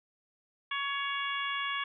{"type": "harmonic tone", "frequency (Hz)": 560, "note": "C#5", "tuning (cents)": 18, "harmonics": [2, 3, 4, 5, 6], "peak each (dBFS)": [-35, -37, -38, -39, -40], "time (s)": [0.71, 1.84], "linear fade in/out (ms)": 5, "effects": []}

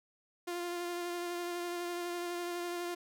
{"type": "tone with vibrato", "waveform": "sawtooth", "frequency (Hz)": 349.2, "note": "F4", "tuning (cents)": 0, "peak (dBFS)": -32, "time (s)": [0.47, 2.95], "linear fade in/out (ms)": 10, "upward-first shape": "sine", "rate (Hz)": 12, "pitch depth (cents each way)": 16, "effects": []}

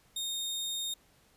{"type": "tone", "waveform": "sawtooth", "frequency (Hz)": 3689, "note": "A#7", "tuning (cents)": -19, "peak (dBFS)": -30, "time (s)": [0.16, 0.94], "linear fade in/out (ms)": 5, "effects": ["pink hiss -65 dBFS RMS until 1.36 s", "resampled to 32000 Hz"]}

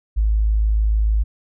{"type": "tone", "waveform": "sine", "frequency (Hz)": 53.4, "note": "G#1", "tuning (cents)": 49, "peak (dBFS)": -14, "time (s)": [0.16, 1.24], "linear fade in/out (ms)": 20, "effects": []}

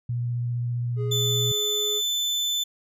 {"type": "tone with vibrato", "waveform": "sine", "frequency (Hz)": 120.5, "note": "B2", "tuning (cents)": -42, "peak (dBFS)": -24, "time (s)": [0.09, 1.52], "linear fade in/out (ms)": 5, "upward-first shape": "square", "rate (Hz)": 15, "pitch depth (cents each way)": 9}
{"type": "tone with pitch glide", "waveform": "triangle", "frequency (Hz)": [415.3, 418.2], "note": ["G#4", "G#4"], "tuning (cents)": [0, 12], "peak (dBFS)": -28, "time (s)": [0.96, 2.02], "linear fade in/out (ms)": 50, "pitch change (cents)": 12, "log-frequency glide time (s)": [1.12, 1.58]}
{"type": "tone", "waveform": "35% pulse", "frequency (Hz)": 3520, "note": "A7", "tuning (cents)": 0, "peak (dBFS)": -21, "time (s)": [1.11, 2.64], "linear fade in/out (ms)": 10}
{"effects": ["resampled to 32000 Hz"]}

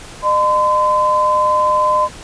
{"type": "tone pair together", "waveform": "sine", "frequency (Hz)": [607.7, 1022], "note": ["D#5", "C6"], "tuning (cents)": [-41, -41], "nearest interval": "major sixth", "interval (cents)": 900, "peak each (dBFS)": [-17, -12], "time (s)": [0.22, 2.09], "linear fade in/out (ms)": 50, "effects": ["pink hiss -35 dBFS RMS until 2.23 s", "resampled to 22050 Hz"]}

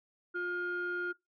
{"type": "tone pair together", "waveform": "sine", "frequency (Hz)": [354.2, 1417], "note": ["F4", "F6"], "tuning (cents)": [24, 25], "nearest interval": "2 octaves", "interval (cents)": 2401, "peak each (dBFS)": [-36, -33], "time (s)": [0.34, 1.13], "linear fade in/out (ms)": 20, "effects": ["noise-tail reverb RT60 0.2 s tail -24 dB re dry", "tanh soft clip ceiling -28 dBFS"]}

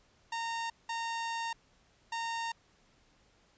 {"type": "tone bursts at uneven times", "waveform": "sawtooth", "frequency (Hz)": 920, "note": "A#5", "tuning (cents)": -23, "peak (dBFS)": -30, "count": 3, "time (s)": [[0.32, 0.7], [0.89, 1.53], [2.12, 2.52]], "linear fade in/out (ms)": 5, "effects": ["pink hiss -67 dBFS RMS until 3.57 s", "resampled to 16000 Hz"]}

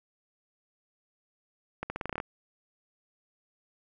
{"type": "accelerating click train", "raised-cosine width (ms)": 0.5, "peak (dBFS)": -18, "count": 10, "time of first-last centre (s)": [1.83, 2.201], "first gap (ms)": 70, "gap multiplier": 0.86, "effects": []}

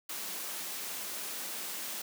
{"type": "high-pass noise", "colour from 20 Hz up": "white", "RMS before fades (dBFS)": -39, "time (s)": [0.09, 2.02], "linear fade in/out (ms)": 5, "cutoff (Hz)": 170, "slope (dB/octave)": 96, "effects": []}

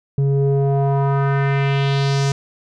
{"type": "tone with low-pass filter sweep", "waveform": "square", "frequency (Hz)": 138.59, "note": "C#3", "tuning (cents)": 0, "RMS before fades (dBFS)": -17, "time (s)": [0.18, 2.32], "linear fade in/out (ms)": 2, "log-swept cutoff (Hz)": [280, 6700], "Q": 2.2, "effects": []}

